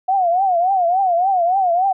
sine tone with vibrato, 730 Hz, F#5, 24 cents flat, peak -13 dBFS, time 0.08-1.93 s, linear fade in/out 10 ms, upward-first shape triangle, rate 3.5 Hz, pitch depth 160 cents each way, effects none

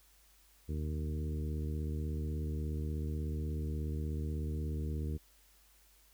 harmonic tone with a mistuned harmonic, 76.5 Hz, D#2, 29 cents flat, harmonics 1 / 2 / 3 / 4 / 5 / 6, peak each -35 / -41 / -45 / -47 / -49 / -51 dBFS, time 0.68-5.18 s, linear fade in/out 20 ms, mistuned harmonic 1, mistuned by +20 cents, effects added 50 Hz sine -66 dBFS peak until 6.13 s + white hiss -66 dBFS RMS until 6.13 s

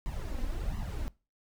brown noise with flanger, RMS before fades -34 dBFS, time 0.06-1.08 s, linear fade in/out 0 ms, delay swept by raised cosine 0.99 to 3.89 ms, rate 1.4 Hz, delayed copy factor +0.8, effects noise-tail reverb RT60 0.3 s tail -22 dB re dry

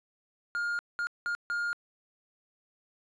triangle tone bursts at uneven times, 1415 Hz, F6, 22 cents sharp, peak -27 dBFS, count 4, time 0.55-0.79 / 0.99-1.07 / 1.26-1.35 / 1.5-1.73 s, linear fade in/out 0 ms, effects resampled to 22050 Hz

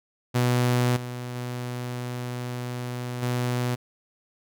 sawtooth tone with level steps, 123.3 Hz, B2, 2 cents flat, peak -16 / -28 / -26 / -20 dBFS, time 0.34-3.76 s, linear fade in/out 20 ms, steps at 0.96 / 1.35 / 3.22 s, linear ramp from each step 10 ms, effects none

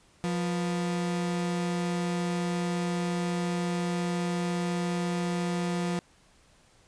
35% pulse tone pair together, 176.09 / 493.9 Hz, F3 / B4, +15 / 0 cents, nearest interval octave + tritone, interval 1785 cents, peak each -26 / -36 dBFS, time 0.24-5.99 s, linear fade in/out 0 ms, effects pink hiss -61 dBFS RMS until 6.87 s + resampled to 22050 Hz

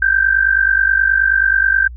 sine tone with amplitude modulation, 1568 Hz, G6, in tune, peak -7 dBFS, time 0.02-1.88 s, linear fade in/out 5 ms, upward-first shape sine, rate 49.4 Hz, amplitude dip 80%, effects added 60 Hz sine -29 dBFS peak until 1.96 s

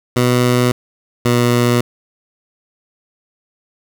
15% pulse tone pair in turn, 123.47 / 121 Hz, B2 / B2, 0 / -35 cents, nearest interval unison, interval 35 cents, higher first, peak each -5 dBFS, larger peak neither, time 0.16-0.72 / 1.25-1.81 s, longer neither, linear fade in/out 5 ms, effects none

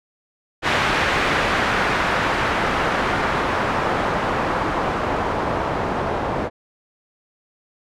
white noise with low-pass filter sweep, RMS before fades -21 dBFS, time 0.62-6.5 s, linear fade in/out 50 ms, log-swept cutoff 2000 to 800 Hz, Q 1, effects none

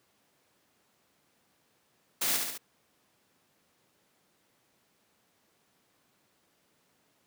white noise with echo, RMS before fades -29 dBFS, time 2.21-2.37 s, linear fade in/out 10 ms, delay 70 ms, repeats 3, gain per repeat -4 dB, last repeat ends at 2.58 s, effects pink hiss -70 dBFS RMS until 7.26 s + high-pass 150 Hz 12 dB/octave

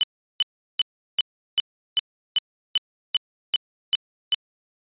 sine tone bursts, 3000 Hz, F#7, 23 cents sharp, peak -16 dBFS, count 12, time 0.01-4.344 s, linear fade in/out 0 ms, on 22 ms, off 370 ms, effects resampled to 8000 Hz

